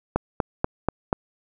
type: click train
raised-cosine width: 1 ms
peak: -6 dBFS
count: 5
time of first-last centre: 0.16-1.129 s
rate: 4.13 Hz
effects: none